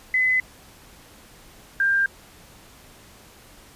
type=tone pair in turn; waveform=sine; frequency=2022 / 1592.9 Hz; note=B6 / G6; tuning=+40 / +27 cents; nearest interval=major third; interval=413 cents; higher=first; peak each=-17 dBFS; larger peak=neither; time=0.14-0.4 / 1.8-2.06 s; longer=neither; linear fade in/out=2 ms; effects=pink hiss -49 dBFS RMS until 3.75 s + resampled to 32000 Hz